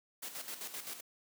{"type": "noise with tremolo", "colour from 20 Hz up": "white", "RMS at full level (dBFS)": -42, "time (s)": [0.22, 1.01], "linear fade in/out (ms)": 10, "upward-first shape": "square", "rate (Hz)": 7.7, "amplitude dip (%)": 60, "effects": ["high-pass 200 Hz 12 dB/octave"]}